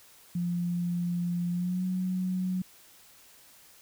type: tone with pitch glide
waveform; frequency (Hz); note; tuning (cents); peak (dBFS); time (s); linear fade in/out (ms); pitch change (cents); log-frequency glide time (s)
sine; 174.61 to 184.46; F3 to F#3; 0 to -5; -27; 0.35-2.62; 5; +95; 1.51-1.84
effects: white hiss -56 dBFS RMS until 3.81 s